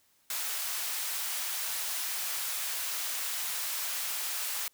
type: high-pass noise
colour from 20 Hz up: white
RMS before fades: -34 dBFS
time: 0.3-4.68 s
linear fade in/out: 2 ms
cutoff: 840 Hz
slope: 12 dB/octave
effects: white hiss -68 dBFS RMS until 4.73 s